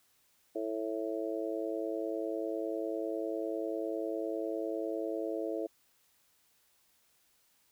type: harmonic tone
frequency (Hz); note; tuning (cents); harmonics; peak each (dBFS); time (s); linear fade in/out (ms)
110; A2; 0; 3 / 4 / 5 / 6; -37 / -38 / -39 / -40; 0.55-5.67; 10
effects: white hiss -70 dBFS RMS until 7.71 s